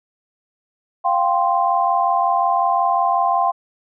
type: chord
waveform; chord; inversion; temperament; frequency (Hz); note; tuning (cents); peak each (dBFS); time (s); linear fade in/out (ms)
sine; F suspended second; none; equal; 698.5 / 784 / 1046.5; F5 / G5 / C6; 0 / 0 / 0; -19; 1.04-3.52; 20
effects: none